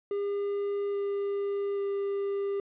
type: tone with pitch steps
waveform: triangle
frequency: 403.9 / 401.3 / 398.8 Hz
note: G#4 / G4 / G4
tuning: -48 / +41 / +30 cents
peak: -26 dBFS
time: 0.11-2.6 s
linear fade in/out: 2 ms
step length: 830 ms
effects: resampled to 8000 Hz + 11-bit